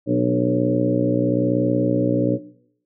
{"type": "harmonic tone with a mistuned harmonic", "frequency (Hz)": 61, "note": "B1", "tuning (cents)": -21, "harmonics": [2, 3, 4, 5, 6, 7, 8, 9], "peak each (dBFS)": [-25, -25, -25, -19, -30, -28, -29, -24], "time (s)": [0.06, 2.39], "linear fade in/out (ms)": 50, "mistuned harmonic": 5, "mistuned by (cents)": -31, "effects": ["noise-tail reverb RT60 0.7 s tail -18 dB re dry"]}